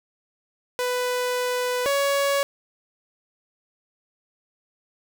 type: tone pair in turn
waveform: sawtooth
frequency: 496.7 / 560 Hz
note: B4 / C#5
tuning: +10 / +18 cents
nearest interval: major second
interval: 208 cents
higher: second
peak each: -19 / -16 dBFS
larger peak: second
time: 0.79-1.86 / 1.86-2.43 s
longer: first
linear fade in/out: 0 ms
effects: none